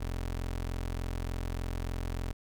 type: tone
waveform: 25% pulse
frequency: 43.38 Hz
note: F1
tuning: 11 cents flat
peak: -29 dBFS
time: 0-2.33 s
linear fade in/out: 10 ms
effects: none